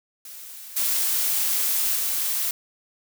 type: noise with level steps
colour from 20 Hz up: blue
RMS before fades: -40 / -23 / -25 dBFS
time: 0.25-2.51 s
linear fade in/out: 2 ms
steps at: 0.76 / 1.95 s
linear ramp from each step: 10 ms
effects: none